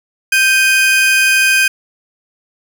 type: tone pair together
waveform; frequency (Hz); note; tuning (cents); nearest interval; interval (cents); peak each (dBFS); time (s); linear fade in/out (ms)
40% pulse; 1568 / 2489; G6 / D#7; 0 / 0; minor sixth; 800; -11; 0.32-1.68; 5
effects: none